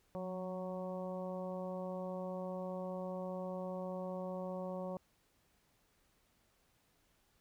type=harmonic tone with a mistuned harmonic; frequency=185 Hz; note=F#3; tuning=in tune; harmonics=1 / 2 / 3 / 4 / 5 / 6; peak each=-43 / -49 / -42 / -51 / -52 / -54 dBFS; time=0.15-4.97 s; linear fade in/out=0 ms; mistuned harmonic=1; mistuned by=-33 cents; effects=pink hiss -74 dBFS RMS until 7.4 s